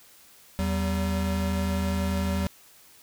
square tone pair together, 81.08 / 191.5 Hz, E2 / G3, -28 / -40 cents, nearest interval octave + minor third, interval 1488 cents, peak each -28 dBFS, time 0.59-2.47 s, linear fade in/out 0 ms, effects white hiss -54 dBFS RMS until 3.02 s

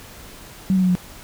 sine tone with pitch steps, 190.1 / 186.73 / 183.41 / 180.16 Hz, F#3 / F#3 / F#3 / F#3, +47 / +16 / -15 / -46 cents, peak -14 dBFS, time 0.7-0.952 s, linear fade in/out 0 ms, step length 63 ms, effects pink hiss -41 dBFS RMS until 1.23 s

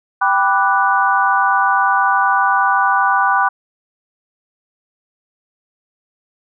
sine chord, G major seventh, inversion none, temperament equal, 784 / 987.8 / 1174.7 / 1480 Hz, G5 / B5 / D6 / F#6, 0 / 0 / 0 / 0 cents, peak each -17 dBFS, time 0.21-3.49 s, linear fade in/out 10 ms, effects none

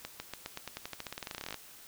accelerating click train, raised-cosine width 0.2 ms, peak -21 dBFS, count 25, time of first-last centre 0.05-1.543 s, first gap 150 ms, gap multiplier 0.91, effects white hiss -53 dBFS RMS until 1.87 s

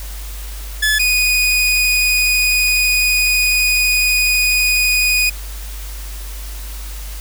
sawtooth tone pair in turn, 1720 / 2478 Hz, A6 / D#7, -40 / -8 cents, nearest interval tritone, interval 632 cents, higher second, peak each -9 dBFS, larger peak neither, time 0.82-0.99 / 0.99-5.3 s, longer second, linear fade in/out 10 ms, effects added 50 Hz sine -26 dBFS peak until 7.2 s + white hiss -35 dBFS RMS until 7.2 s

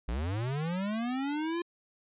square linear sweep, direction up, 51.4 to 349.2 Hz, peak -31 dBFS, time 0.08-1.62 s, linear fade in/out 5 ms, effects resampled to 8000 Hz

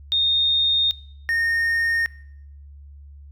sine / triangle tone pair in turn, 3679 / 1839.5 Hz, A#7 / A#6, -24 / -24 cents, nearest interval octave, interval 1200 cents, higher first, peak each -17 dBFS, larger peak neither, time 0.12-0.91 / 1.29-2.06 s, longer first, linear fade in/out 0 ms, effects noise-tail reverb RT60 0.7 s tail -21 dB re dry + added 71 Hz sine -40 dBFS peak until 3.31 s

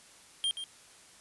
square tone with echo, 3194 Hz, G7, 32 cents sharp, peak -28 dBFS, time 0.44-0.51 s, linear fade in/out 0 ms, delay 130 ms, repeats 1, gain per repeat -9 dB, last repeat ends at 0.64 s, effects white hiss -56 dBFS RMS until 1.2 s + resampled to 24000 Hz

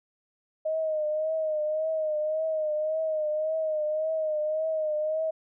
sine tone with vibrato, 622.3 Hz, D#5, in tune, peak -25 dBFS, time 0.65-5.31 s, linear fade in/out 10 ms, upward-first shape triangle, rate 1.8 Hz, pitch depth 55 cents each way, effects none

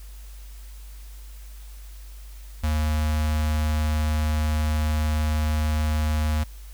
square tone with notch filter, 76.6 Hz, D#2, 27 cents flat, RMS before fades -23 dBFS, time 2.63-6.44 s, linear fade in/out 10 ms, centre 370 Hz, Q 1.4, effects added 50 Hz sine -38 dBFS peak until 6.73 s + white hiss -52 dBFS RMS until 6.73 s

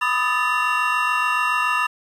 triangle tone cluster, 995 / 1223 / 1270 / 1752 / 2750 Hz, B5 / D#6 / D#6 / A6 / F7, +13 / -30 / +35 / -8 / -27 cents, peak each -23 dBFS, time 0.01-1.87 s, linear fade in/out 10 ms, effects resampled to 32000 Hz + 8-bit

